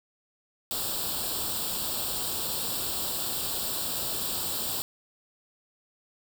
white noise with comb filter, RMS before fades -31 dBFS, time 0.71-4.82 s, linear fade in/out 0 ms, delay 0.24 ms, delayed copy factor +0.8, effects none

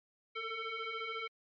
sine tone with frequency modulation, 440 Hz, A4, in tune, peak -37 dBFS, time 0.35-1.28 s, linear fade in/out 10 ms, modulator 894 Hz, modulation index 2.9, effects MP3 64 kbps

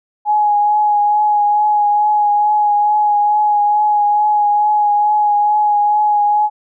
sine tone with vibrato, 835 Hz, G#5, 9 cents sharp, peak -10 dBFS, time 0.25-6.5 s, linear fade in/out 50 ms, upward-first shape triangle, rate 2.3 Hz, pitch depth 22 cents each way, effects none

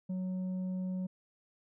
triangle tone with tanh clipping, 185 Hz, F#3, in tune, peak -34 dBFS, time 0.09-1.07 s, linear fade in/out 10 ms, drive 9 dB, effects none

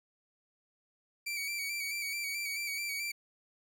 sawtooth tone with vibrato, 2300 Hz, D7, 37 cents flat, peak -31 dBFS, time 1.26-3.12 s, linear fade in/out 10 ms, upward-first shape square, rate 4.6 Hz, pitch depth 36 cents each way, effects none

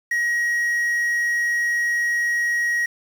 triangle tone with quantisation, 1896 Hz, A#6, 29 cents sharp, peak -17 dBFS, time 0.11-2.86 s, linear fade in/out 5 ms, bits 7, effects none

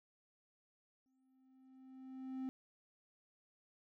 triangle tone with exponential growth, 261.6 Hz, C4, in tune, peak -36 dBFS, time 1.06-2.49 s, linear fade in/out 0 ms, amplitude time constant 310 ms, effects none

